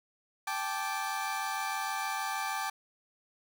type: chord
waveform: 30% pulse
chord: G suspended second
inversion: none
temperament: equal with one note detuned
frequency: 784 / 870.4 / 1174.7 Hz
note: G5 / A5 / D6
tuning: 0 / -19 / 0 cents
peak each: -34 dBFS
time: 0.47-2.7 s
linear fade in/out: 5 ms
effects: none